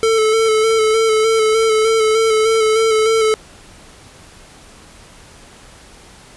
square tone with vibrato, 441.2 Hz, A4, 5 cents sharp, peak -12 dBFS, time 0.03-3.34 s, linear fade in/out 0 ms, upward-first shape square, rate 3.3 Hz, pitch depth 24 cents each way, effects pink hiss -42 dBFS RMS until 6.36 s + resampled to 24000 Hz

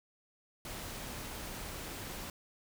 pink noise, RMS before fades -43 dBFS, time 0.65-2.3 s, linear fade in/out 2 ms, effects none

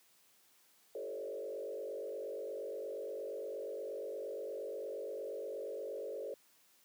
sine tone with frequency modulation, 489.7 Hz, B4, 15 cents flat, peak -39 dBFS, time 0.95-6.34 s, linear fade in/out 2 ms, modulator 48.5 Hz, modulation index 2, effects white hiss -68 dBFS RMS until 6.84 s + high-pass 150 Hz 12 dB/octave

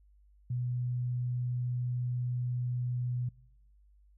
sine tone, 123.47 Hz, B2, in tune, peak -30 dBFS, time 0.5-3.29 s, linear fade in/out 5 ms, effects noise-tail reverb RT60 0.9 s tail -24 dB re dry + added 50 Hz sine -59 dBFS peak until 4.17 s

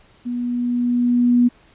sine tone with level ramp, 243.1 Hz, B3, 27 cents flat, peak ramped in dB -22 to -10 dBFS, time 0.25-1.49 s, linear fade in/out 20 ms, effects pink hiss -53 dBFS RMS until 1.74 s + resampled to 8000 Hz

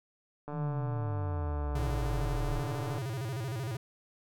click train, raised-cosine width 1 ms, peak -27 dBFS, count 369, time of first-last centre 0.48-2.983 s, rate 147 Hz
sine exponential sweep, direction down, 162.3 to 34.36 Hz, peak -31 dBFS, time 0.52-2.63 s, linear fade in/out 50 ms
square tone with vibrato, 122.8 Hz, B2, 9 cents flat, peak -34 dBFS, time 1.75-3.77 s, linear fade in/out 5 ms, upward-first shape square, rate 13 Hz, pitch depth 190 cents each way
effects none

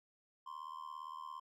triangle tone with amplitude modulation, 1047 Hz, C6, 1 cent sharp, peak -39 dBFS, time 0.46-1.4 s, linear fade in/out 10 ms, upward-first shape sine, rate 77.5 Hz, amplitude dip 90%, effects none

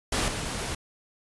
pink noise with level steps, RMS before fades -26 / -32 dBFS, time 0.12-0.75 s, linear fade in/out 5 ms, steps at 0.28 s, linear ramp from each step 2 ms, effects resampled to 24000 Hz

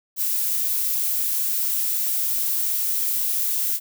violet noise, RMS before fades -23 dBFS, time 0.16-3.8 s, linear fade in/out 50 ms, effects none

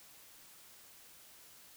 silence, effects white hiss -58 dBFS RMS until 1.76 s

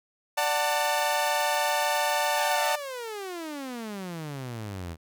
sawtooth chord, D major, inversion none, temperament equal with one note detuned, 587.3 / 740 / 892.8 Hz, D5 / F#5 / A5, 0 / 0 / +25 cents, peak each -25 / -26 / -23 dBFS, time 0.37-2.76 s, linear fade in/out 10 ms
sawtooth exponential sweep, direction down, 880 to 79.2 Hz, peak -30 dBFS, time 2.34-4.97 s, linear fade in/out 50 ms
effects none

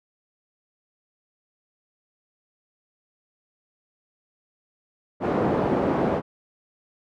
pink band-pass noise, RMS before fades -23 dBFS, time 5.2-6.22 s, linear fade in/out 50 ms, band 200 to 750 Hz, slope 12 dB/octave, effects none

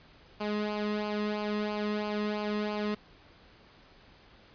sawtooth tone with flanger, 209.7 Hz, G#3, 17 cents sharp, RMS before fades -32 dBFS, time 0.4-2.95 s, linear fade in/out 10 ms, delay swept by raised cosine 0.53 to 1.34 ms, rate 3 Hz, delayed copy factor -0.65, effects pink hiss -57 dBFS RMS until 4.54 s + resampled to 11025 Hz

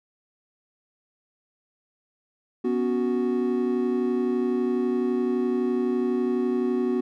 triangle chord, B suspended second, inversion none, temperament equal with one note detuned, 246.9 / 278.8 / 370 Hz, B3 / C#4 / F#4, 0 / +10 / 0 cents, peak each -23 / -29 / -23 dBFS, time 2.64-7.01 s, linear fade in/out 10 ms, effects none

